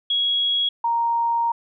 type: tone pair in turn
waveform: sine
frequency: 3322 / 932.2 Hz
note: G#7 / A#5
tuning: 0 / 0 cents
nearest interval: octave + minor seventh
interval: 2200 cents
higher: first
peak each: -18 / -18 dBFS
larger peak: neither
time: 0.1-0.69 / 0.84-1.52 s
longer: second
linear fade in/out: 5 ms
effects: none